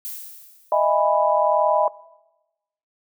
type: noise with exponential decay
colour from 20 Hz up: violet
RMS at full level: -30 dBFS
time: 0.05-1.02 s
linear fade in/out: 0 ms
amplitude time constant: 210 ms
type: chord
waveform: sine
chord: E major seventh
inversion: third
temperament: just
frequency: 618.1 / 659.3 / 824.1 / 988.9 Hz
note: D#5 / E5 / G#5 / B5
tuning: -12 / 0 / -14 / +2 cents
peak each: -19 / -22 / -23 / -21 dBFS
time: 0.72-1.88 s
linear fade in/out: 2 ms
effects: noise-tail reverb RT60 1.0 s tail -21 dB re dry